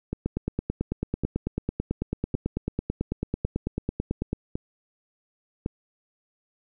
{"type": "two click trains", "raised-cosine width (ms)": 3, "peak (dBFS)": [-15, -13], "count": [6, 38], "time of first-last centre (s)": [[0.13, 5.661], [0.26, 4.33]], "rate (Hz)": [0.904, 9.09], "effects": []}